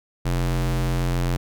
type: ring-modulated tone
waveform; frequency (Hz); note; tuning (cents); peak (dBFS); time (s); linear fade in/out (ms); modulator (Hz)
square; 87.31; F2; 0; -18; 0.25-1.37; 10; 43.9
effects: none

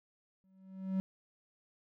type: tone with exponential growth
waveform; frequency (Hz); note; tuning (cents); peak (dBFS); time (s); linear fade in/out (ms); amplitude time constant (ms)
triangle; 190; F#3; +46; -26; 0.44-1; 0; 120
effects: none

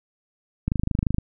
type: click train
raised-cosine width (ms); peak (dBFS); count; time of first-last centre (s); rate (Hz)
5; -10; 14; 0.68-1.184; 25.8
effects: none

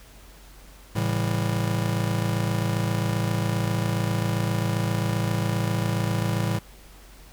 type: chord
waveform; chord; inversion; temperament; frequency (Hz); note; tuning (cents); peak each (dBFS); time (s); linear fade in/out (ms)
square; A dominant seventh; none; just; 110 / 137.5 / 165 / 198; A2 / C#3 / E3 / G3; 0 / -14 / +2 / +18; -26 / -32 / -30 / -32; 0.95-6.59; 10
effects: added 47 Hz sine -47 dBFS peak until 7.32 s + pink hiss -51 dBFS RMS until 7.32 s

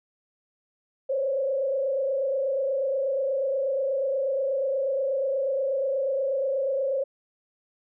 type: tone with frequency modulation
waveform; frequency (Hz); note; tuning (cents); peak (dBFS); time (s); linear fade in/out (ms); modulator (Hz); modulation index
sine; 541; C#5; -42; -23; 1.09-7.04; 10; 28.3; 0.93
effects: none

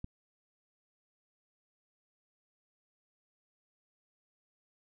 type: click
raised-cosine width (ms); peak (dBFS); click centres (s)
5; -27; 0.044
effects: none

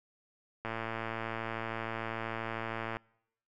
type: click train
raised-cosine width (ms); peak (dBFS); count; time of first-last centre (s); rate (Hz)
0.5; -21; 263; 0.65-2.969; 113
effects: noise-tail reverb RT60 0.8 s tail -26 dB re dry

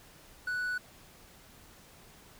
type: tone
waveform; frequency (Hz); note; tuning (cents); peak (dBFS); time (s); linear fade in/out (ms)
triangle; 1480; F#6; 0; -29; 0.47-0.78; 5
effects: pink hiss -56 dBFS RMS until 2.39 s

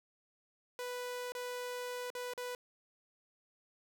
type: tone with dropouts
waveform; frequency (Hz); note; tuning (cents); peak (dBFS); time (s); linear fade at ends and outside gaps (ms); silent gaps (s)
sawtooth; 493.9; B4; 0; -35; 0.79-2.55; 1; 1.321-1.35 / 2.103-2.151 / 2.336-2.377
effects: none

